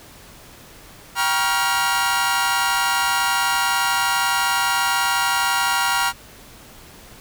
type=chord; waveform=sawtooth; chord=G half-diminished seventh; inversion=none; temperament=equal with one note detuned; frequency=784 / 955.2 / 1108.7 / 1396.9 Hz; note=G5 / Bb5 / Db6 / F6; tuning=0 / +42 / 0 / 0 cents; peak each=-22 / -18 / -24 / -18 dBFS; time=1.15-6.13 s; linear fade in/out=50 ms; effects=pink hiss -44 dBFS RMS until 7.2 s